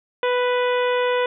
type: harmonic tone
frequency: 494.6 Hz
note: B4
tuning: 3 cents sharp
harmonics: 1 / 2 / 3 / 4 / 5 / 6 / 7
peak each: -19 / -25 / -29 / -31 / -33 / -35 / -36 dBFS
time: 0.23-1.26 s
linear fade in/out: 2 ms
effects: none